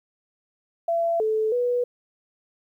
sine tone with pitch steps, 674 / 436 / 489.1 Hz, E5 / A4 / B4, +38 / -16 / -17 cents, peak -20 dBFS, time 0.88-1.84 s, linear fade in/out 5 ms, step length 320 ms, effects 10-bit

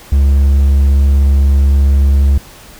triangle tone, 69.3 Hz, C#2, in tune, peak -4 dBFS, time 0.12-2.38 s, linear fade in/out 5 ms, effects pink hiss -37 dBFS RMS until 2.79 s

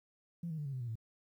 sine tone with pitch steps, 170 / 158.62 / 147.99 / 138.08 / 128.84 / 120.21 / 112.16 Hz, F3 / D#3 / D3 / C#3 / C3 / B2 / A2, -46 / +34 / +14 / -6 / -26 / -46 / +34 cents, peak -36 dBFS, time 0.43-0.955 s, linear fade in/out 5 ms, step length 75 ms, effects tanh soft clip ceiling -32 dBFS + 12-bit

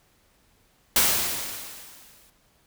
white noise with exponential decay, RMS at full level -18 dBFS, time 0.96-2.3 s, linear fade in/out 2 ms, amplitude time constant 290 ms, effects pink hiss -63 dBFS RMS until 2.66 s

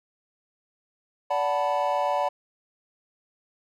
triangle chord, B minor seventh, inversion first, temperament equal with one note detuned, 579.6 / 740 / 880 / 987.8 Hz, D5 / F#5 / A5 / B5, -23 / 0 / 0 / 0 cents, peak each -25 / -26 / -27 / -27 dBFS, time 1.3-2.29 s, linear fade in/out 10 ms, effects none

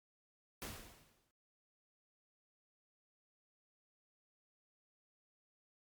pink noise with exponential decay, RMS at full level -43 dBFS, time 0.62-1.31 s, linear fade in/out 0 ms, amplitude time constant 150 ms, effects MP3 96 kbps

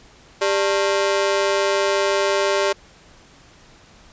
sawtooth ring-modulated tone, 493.9 Hz, B4, in tune, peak -10 dBFS, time 0.41-2.73 s, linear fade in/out 10 ms, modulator 97.1 Hz, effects pink hiss -49 dBFS RMS until 4.12 s + resampled to 16000 Hz

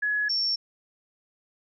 sine tone pair in turn, 1689 / 5454 Hz, G#6 / F8, +29 / -42 cents, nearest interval octave + minor sixth, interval 2029 cents, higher second, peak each -23 dBFS, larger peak neither, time 0.02-0.29 / 0.29-0.56 s, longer neither, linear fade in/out 10 ms, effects none

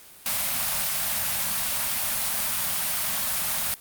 white band-stop noise, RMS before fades -26 dBFS, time 0.26-3.74 s, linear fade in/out 0 ms, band 250 to 540 Hz, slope 96 dB/octave, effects white hiss -48 dBFS RMS until 3.8 s + Opus 32 kbps

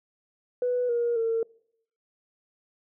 sine tone with pitch steps, 493.9 / 473.8 / 454.5 Hz, B4 / A#4 / A#4, 0 / +28 / -44 cents, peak -22 dBFS, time 0.62-1.43 s, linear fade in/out 2 ms, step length 270 ms, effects noise-tail reverb RT60 0.7 s tail -25 dB re dry + tanh soft clip ceiling -18 dBFS

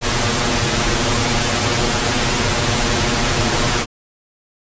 pink noise with comb filter, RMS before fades -17 dBFS, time 0.01-3.86 s, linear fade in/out 50 ms, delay 8.4 ms, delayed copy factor +0.9, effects resampled to 16000 Hz

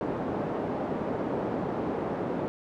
pink band-pass noise, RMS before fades -31 dBFS, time 0.01-2.48 s, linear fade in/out 0 ms, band 220 to 670 Hz, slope 12 dB/octave, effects none

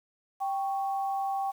sine tone pair together, 784 / 1108.7 Hz, G5 / C#6, 0 / 0 cents, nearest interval tritone, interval 600 cents, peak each -28 / -38 dBFS, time 0.4-1.52 s, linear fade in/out 20 ms, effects 9-bit

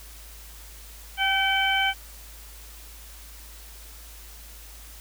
harmonic tone with a mistuned harmonic, 768 Hz, G5, 36 cents flat, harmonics 1 / 2 / 3 / 4, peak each -26 / -26 / -26 / -26 dBFS, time 1.17-1.94 s, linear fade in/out 50 ms, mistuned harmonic 1, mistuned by +32 cents, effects added 53 Hz sine -44 dBFS peak until 5 s + white hiss -47 dBFS RMS until 5 s

